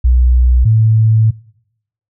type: tone pair in turn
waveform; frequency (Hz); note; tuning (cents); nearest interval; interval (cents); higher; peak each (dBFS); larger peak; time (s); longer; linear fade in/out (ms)
sine; 61.74 / 110.58; B1 / A2; 0 / +9; minor seventh; 1009; second; -6; neither; 0.04-0.65 / 0.65-1.31; second; 10
effects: noise-tail reverb RT60 0.8 s tail -24 dB re dry